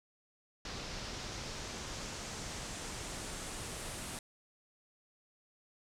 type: noise with low-pass filter sweep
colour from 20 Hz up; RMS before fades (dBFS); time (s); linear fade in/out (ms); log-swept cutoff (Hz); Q
pink; -43; 0.65-4.19; 2; 5200 to 9800; 1.8
effects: none